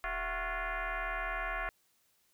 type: tone with frequency modulation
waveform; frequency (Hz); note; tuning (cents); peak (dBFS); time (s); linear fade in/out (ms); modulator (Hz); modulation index
sine; 315.3; D#4; +23; -33; 0.04-1.69; 0; 353; 5.4
effects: white hiss -72 dBFS RMS until 2.33 s